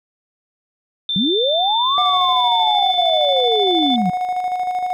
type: tone with pitch glide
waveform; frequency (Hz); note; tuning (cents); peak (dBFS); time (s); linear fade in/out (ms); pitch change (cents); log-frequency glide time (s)
sine; 3564 to 3519; A7 to A7; +22 to 0; -18; 1.09-3.96; 2; -22; 1.51-3.13
type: linear two-way sweep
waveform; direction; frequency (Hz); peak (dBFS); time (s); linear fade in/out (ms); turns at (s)
sine; up then down; 169.5 to 1193 to 169.5; -16; 1.16-4.1; 2; 2
type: tone with tremolo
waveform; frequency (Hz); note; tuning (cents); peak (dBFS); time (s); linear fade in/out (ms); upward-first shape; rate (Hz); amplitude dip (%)
triangle; 731; F#5; -21; -15; 1.98-4.93; 0; square; 13; 40
effects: none